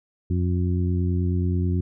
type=harmonic tone; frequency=89.3 Hz; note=F2; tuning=39 cents sharp; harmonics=1 / 2 / 3 / 4; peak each=-21 / -27 / -31 / -33 dBFS; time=0.3-1.81 s; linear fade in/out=5 ms; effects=none